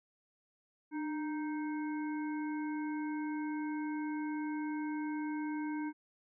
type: harmonic tone with a mistuned harmonic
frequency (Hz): 311.1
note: D#4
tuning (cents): 0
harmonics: 1 / 3 / 5 / 7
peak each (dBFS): -35 / -45 / -49 / -52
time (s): 0.91-5.93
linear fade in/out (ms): 50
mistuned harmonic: 1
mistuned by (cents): -55
effects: none